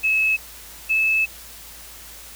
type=tone pair in turn; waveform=sine; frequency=2588 / 2609 Hz; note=E7 / E7; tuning=-32 / -18 cents; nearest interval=unison; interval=14 cents; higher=second; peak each=-16 dBFS; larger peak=neither; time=0.03-0.37 / 0.89-1.26 s; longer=second; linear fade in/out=20 ms; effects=added 55 Hz sine -48 dBFS peak until 2.35 s + white hiss -41 dBFS RMS until 2.35 s